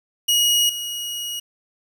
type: tone with level steps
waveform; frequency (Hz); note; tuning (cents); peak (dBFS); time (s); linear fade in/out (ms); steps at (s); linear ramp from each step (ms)
sawtooth; 2894; F#7; -39; -12 / -23; 0.28-1.4; 10; 0.69; 5
effects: 8-bit